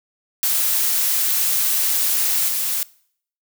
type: noise with level steps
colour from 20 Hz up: blue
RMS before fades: -19 / -22 dBFS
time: 0.43-2.83 s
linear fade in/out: 0 ms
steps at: 2.48 s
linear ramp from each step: 2 ms
effects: noise-tail reverb RT60 0.6 s tail -22 dB re dry